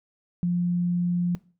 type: tone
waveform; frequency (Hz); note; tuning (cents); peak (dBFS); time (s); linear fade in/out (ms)
sine; 175.7; F3; +11; -21; 0.43-1.35; 0
effects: noise-tail reverb RT60 0.4 s tail -21 dB re dry